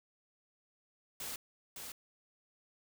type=noise with echo; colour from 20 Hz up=white; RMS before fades=-42 dBFS; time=1.2-1.36 s; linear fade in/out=2 ms; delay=560 ms; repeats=1; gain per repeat=-4 dB; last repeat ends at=1.92 s; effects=none